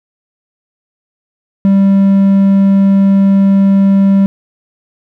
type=tone; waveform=triangle; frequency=196 Hz; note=G3; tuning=in tune; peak=-3 dBFS; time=1.65-4.26 s; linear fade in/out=0 ms; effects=none